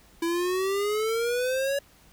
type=exponential sweep; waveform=square; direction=up; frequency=331.2 to 566 Hz; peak=-25 dBFS; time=0.22-1.79 s; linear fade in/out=5 ms; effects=added 50 Hz sine -60 dBFS peak until 2.12 s + pink hiss -57 dBFS RMS until 2.12 s